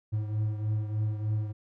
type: beating tone pair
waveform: triangle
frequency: 106.4 / 109.7 Hz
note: G#2 / A2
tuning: +42 / -5 cents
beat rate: 3.3 Hz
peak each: -26 / -33 dBFS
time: 0.12-1.53 s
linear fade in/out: 20 ms
effects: none

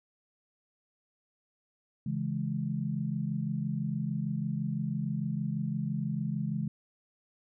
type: chord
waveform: sine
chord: C# minor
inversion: none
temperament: equal with one note detuned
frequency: 138.59 / 164.81 / 210.1 Hz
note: C#3 / E3 / G#3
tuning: 0 / 0 / +20 cents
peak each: -34 dBFS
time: 2.06-6.68 s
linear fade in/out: 5 ms
effects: none

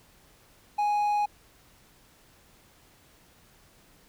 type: tone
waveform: triangle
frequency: 830 Hz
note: G#5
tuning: 1 cent flat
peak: -21 dBFS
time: 0.78-1.26 s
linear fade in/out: 10 ms
effects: pink hiss -59 dBFS RMS until 4.08 s

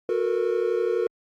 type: tone cluster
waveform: triangle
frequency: 365.5 / 445.7 / 477.6 Hz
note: F#4 / A4 / A#4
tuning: -21 / +22 / +42 cents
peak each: -24 dBFS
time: 0.09-1.07 s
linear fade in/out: 2 ms
effects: Opus 48 kbps

